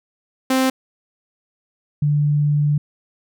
sawtooth / sine tone pair in turn, 261.6 / 147.17 Hz, C4 / D3, 0 / +4 cents, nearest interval minor seventh, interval 996 cents, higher first, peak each -11 / -14 dBFS, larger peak first, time 0.5-0.7 / 2.02-2.78 s, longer second, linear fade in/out 5 ms, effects none

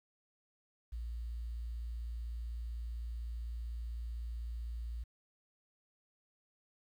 sine tone, 57.9 Hz, A#1, 11 cents flat, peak -38 dBFS, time 0.92-5.04 s, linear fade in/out 10 ms, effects 11-bit

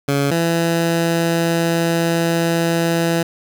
15% pulse tone pair in turn, 140.7 / 167.32 Hz, C#3 / E3, +26 / +26 cents, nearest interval minor third, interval 300 cents, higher second, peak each -9 dBFS, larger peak neither, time 0.08-0.31 / 0.31-3.23 s, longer second, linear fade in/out 5 ms, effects none

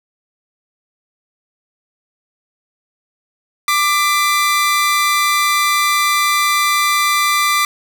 sawtooth tone pair together, 1182 / 2010 Hz, D6 / B6, +11 / +30 cents, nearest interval major sixth, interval 919 cents, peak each -10 / -15 dBFS, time 3.68-7.65 s, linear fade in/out 2 ms, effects none

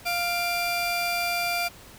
30% pulse tone pair together, 698.2 / 2371 Hz, F5 / D7, -1 / +16 cents, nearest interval octave + major sixth, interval 2117 cents, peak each -25 dBFS, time 0.05-1.69 s, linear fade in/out 20 ms, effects pink hiss -48 dBFS RMS until 1.98 s

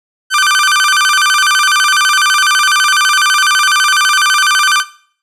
sawtooth tone with vibrato, 1348 Hz, E6, 38 cents sharp, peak -4 dBFS, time 0.3-4.84 s, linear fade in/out 50 ms, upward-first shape square, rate 12 Hz, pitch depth 220 cents each way, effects noise-tail reverb RT60 0.5 s tail -17 dB re dry + low-pass 10000 Hz 12 dB/octave

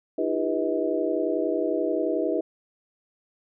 sine tone cluster, 308.9 / 340.1 / 398.9 / 488.1 / 636 Hz, D#4 / F4 / G4 / B4 / D#5, -12 / -46 / +30 / -20 / +38 cents, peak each -29 dBFS, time 0.18-2.41 s, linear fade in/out 5 ms, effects none

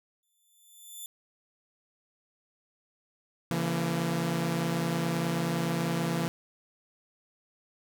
5% pulse tone with exponential growth, 3520 Hz, A7, in tune, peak -30 dBFS, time 0.23-1.06 s, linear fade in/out 1 ms, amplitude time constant 180 ms
sawtooth chord, A# diminished, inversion first, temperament equal with one note detuned, 138.59 / 168.18 / 233.1 Hz, C#3 / E3 / A#3, 0 / +35 / 0 cents, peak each -31 / -25 / -31 dBFS, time 3.51-6.28 s, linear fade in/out 0 ms
effects none

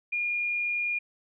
sine tone, 2423 Hz, D#7, 47 cents flat, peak -26 dBFS, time 0.12-0.99 s, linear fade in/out 10 ms, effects none

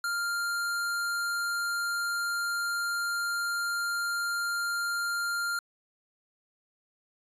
square tone, 1396.9 Hz, F6, in tune, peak -29 dBFS, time 0.04-5.59 s, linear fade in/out 2 ms, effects resampled to 32000 Hz

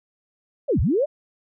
sine linear two-way sweep, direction down then up, 624 to 50 to 624 Hz, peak -17 dBFS, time 0.68-1.06 s, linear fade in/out 20 ms, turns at 0.8 s, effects none

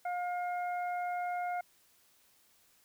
harmonic tone, 712 Hz, F5, 33 cents sharp, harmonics 1 / 2 / 3, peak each -33 / -44 / -46 dBFS, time 0.05-1.61 s, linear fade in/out 5 ms, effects white hiss -67 dBFS RMS until 2.84 s

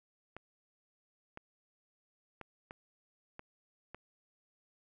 clicks, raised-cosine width 0.5 ms, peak -30 dBFS, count 6, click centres 0.366 / 1.374 / 2.413 / 2.709 / 3.394 / 3.946 s, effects none

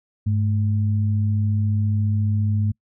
sine tone pair together, 101.8 / 216.2 Hz, G#2 / A3, -34 / -30 cents, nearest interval octave + minor second, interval 1304 cents, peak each -18 / -27 dBFS, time 0.26-2.72 s, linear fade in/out 10 ms, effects noise-tail reverb RT60 0.1 s tail -26 dB re dry

